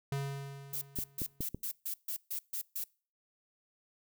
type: tone with exponential decay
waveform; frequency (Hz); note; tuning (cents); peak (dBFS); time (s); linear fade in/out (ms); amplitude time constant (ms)
square; 138.9; C#3; +4; -32; 0.12-1.46; 2; 290
type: noise bursts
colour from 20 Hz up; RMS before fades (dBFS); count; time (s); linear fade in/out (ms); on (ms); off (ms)
violet; -37; 10; 0.73-2.84; 5; 85; 140
type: clicks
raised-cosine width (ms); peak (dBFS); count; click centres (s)
3; -25; 4; 0.988 / 1.218 / 1.406 / 1.546
effects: noise-tail reverb RT60 0.4 s tail -25 dB re dry